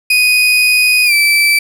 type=tone with pitch glide; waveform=35% pulse; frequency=2489 to 2322 Hz; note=D#7 to D7; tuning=0 to -20 cents; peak=-6 dBFS; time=0.1-1.59 s; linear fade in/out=5 ms; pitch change=-120 cents; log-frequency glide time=1.05-1.13 s; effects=none

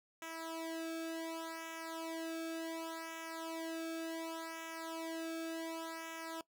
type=tone with flanger; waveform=sawtooth; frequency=326.7 Hz; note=E4; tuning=15 cents flat; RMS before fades=-43 dBFS; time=0.22-6.41 s; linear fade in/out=2 ms; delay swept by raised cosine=0.22 to 1 ms; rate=0.68 Hz; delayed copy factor=-1; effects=noise-tail reverb RT60 0.1 s tail -20 dB re dry

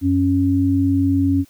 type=tone pair together; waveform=sine; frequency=91.87 / 276.1 Hz; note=F#2 / C#4; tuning=-12 / -7 cents; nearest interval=octave + perfect fifth; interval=1905 cents; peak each=-19 / -15 dBFS; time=0.01-1.45 s; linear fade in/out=50 ms; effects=white hiss -54 dBFS RMS until 1.49 s

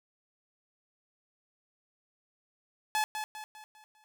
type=tone with echo; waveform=sawtooth; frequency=859 Hz; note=A5; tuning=42 cents flat; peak=-23 dBFS; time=2.95-3.04 s; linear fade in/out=0 ms; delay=200 ms; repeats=5; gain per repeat=-7 dB; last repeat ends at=4.04 s; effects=none

